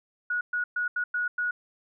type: tone bursts at uneven times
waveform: sine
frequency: 1457 Hz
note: F#6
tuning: 27 cents flat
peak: -25 dBFS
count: 6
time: 0.3-0.41 / 0.53-0.64 / 0.76-0.88 / 0.96-1.04 / 1.14-1.28 / 1.38-1.51 s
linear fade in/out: 5 ms
effects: none